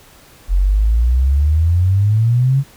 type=exponential sweep; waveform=sine; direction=up; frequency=43.65 to 141 Hz; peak=-10 dBFS; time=0.48-2.64 s; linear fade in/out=50 ms; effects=pink hiss -45 dBFS RMS until 2.76 s